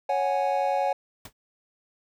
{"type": "chord", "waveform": "triangle", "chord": "C# suspended fourth", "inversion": "none", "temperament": "equal", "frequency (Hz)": [554.4, 740, 830.6], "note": ["C#5", "F#5", "G#5"], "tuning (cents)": [0, 0, 0], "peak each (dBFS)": -25, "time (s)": [0.09, 0.93], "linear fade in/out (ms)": 5}
{"type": "noise with exponential decay", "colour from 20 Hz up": "pink", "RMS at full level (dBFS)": -35, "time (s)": [1.25, 1.33], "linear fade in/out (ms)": 5, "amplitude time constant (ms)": 16}
{"effects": []}